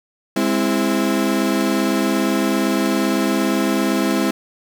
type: chord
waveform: 35% pulse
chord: Ab augmented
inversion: none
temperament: equal with one note detuned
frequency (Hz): 204 / 261.6 / 329.6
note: Ab3 / C4 / E4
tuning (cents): -31 / 0 / 0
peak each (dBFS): -19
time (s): 0.36-4.31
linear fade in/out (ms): 5
effects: none